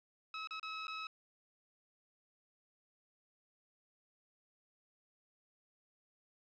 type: tone with dropouts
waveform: 20% pulse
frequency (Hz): 1288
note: E6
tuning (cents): -41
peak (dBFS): -36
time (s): 0.34-1.07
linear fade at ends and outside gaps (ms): 2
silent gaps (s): 0.473-0.508 / 0.597-0.629 / 0.87-0.88
effects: resampled to 16000 Hz + 11-bit